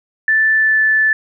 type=tone with pitch glide; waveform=sine; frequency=1760 to 1748.9 Hz; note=A6 to A6; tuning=0 to -11 cents; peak=-10 dBFS; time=0.28-1.13 s; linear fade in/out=2 ms; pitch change=-11 cents; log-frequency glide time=0.54-0.81 s; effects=none